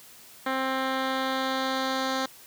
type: tone with low-pass filter sweep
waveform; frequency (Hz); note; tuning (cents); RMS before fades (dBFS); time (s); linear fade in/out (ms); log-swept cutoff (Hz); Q
10% pulse; 263.8; C4; +14; -28; 0.46-2.26; 5; 2600 to 5100; 1.6
effects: white hiss -50 dBFS RMS until 2.46 s + high-pass 60 Hz 12 dB/octave